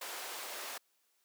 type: high-pass noise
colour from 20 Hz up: pink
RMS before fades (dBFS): -43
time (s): 0.01-0.78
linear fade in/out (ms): 5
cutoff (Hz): 570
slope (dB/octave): 12
effects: white hiss -75 dBFS RMS until 1.24 s + high-pass 300 Hz 12 dB/octave